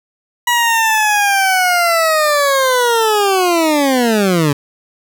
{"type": "linear sweep", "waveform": "20% pulse", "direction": "down", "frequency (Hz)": [970, 138.59], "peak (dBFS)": -6, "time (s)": [0.47, 4.53], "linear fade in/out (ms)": 5, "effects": []}